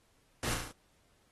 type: noise with echo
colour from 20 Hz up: pink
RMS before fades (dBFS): -36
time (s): 0.43-0.54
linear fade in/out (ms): 2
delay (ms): 35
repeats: 5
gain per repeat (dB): -3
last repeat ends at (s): 0.715
effects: pink hiss -70 dBFS RMS until 1.31 s + AAC 32 kbps